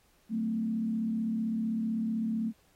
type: tone with frequency modulation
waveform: sine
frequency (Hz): 222.5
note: A3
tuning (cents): +20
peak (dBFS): -28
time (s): 0.29-2.53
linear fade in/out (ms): 50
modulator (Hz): 35.7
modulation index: 0.57
effects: pink hiss -67 dBFS RMS until 2.75 s + AAC 48 kbps